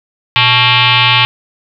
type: tone with frequency modulation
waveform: sine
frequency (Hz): 119.4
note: A#2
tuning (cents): +42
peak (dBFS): -6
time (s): 0.36-1.25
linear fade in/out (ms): 0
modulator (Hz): 497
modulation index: 6.9
effects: none